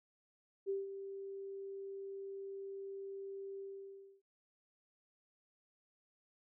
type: tone with ADSR envelope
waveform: sine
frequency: 392 Hz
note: G4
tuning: in tune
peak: -33 dBFS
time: 0.66-4.22 s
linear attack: 35 ms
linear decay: 170 ms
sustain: -10 dB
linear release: 630 ms
effects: none